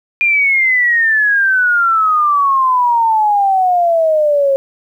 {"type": "exponential sweep", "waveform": "sine", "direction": "down", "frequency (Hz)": [2422, 539], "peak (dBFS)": -9, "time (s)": [0.21, 4.56], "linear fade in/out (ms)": 0, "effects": ["8-bit"]}